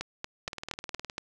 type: two click trains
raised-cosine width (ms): 0.2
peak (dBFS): -20 / -16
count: 13 / 6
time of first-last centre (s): 0.48-1.099 / 0.01-1.181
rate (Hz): 19.4 / 4.27
effects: none